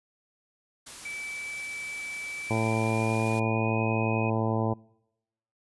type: noise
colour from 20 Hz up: white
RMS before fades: -43 dBFS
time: 0.86-3.4 s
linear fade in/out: 10 ms
type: tone with pitch glide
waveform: sine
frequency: 2310 to 2505 Hz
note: D7 to D#7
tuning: -29 to +11 cents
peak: -34 dBFS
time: 1.05-4.3 s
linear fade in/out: 5 ms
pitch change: +140 cents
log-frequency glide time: 2.37-3.83 s
type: harmonic tone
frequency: 111.4 Hz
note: A2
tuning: 22 cents sharp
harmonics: 1 / 2 / 3 / 4 / 5 / 6 / 7 / 8 / 9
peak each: -28 / -31 / -33 / -34 / -35 / -36 / -36 / -37 / -38 dBFS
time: 2.5-4.74 s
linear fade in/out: 10 ms
effects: noise-tail reverb RT60 0.9 s tail -26 dB re dry + resampled to 24000 Hz